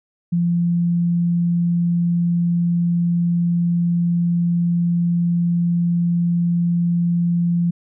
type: tone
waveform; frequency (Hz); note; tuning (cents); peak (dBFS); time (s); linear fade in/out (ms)
sine; 172.2; F3; -24; -15; 0.32-7.71; 10
effects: none